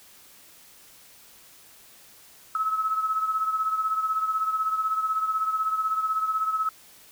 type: beating tone pair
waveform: sine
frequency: 1291 / 1307 Hz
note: E6 / E6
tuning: -37 / -15 cents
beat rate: 16 Hz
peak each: -24 / -31 dBFS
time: 2.55-6.69 s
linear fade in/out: 2 ms
effects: white hiss -52 dBFS RMS until 7.11 s